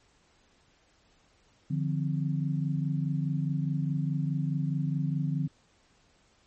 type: tone cluster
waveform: sine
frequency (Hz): 147.7 / 172.5 / 260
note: D3 / F3 / C4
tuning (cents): +10 / -21 / -11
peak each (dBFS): -28 / -32 / -36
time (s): 1.7-5.48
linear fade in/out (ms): 10
effects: pink hiss -65 dBFS RMS until 6.46 s + MP3 32 kbps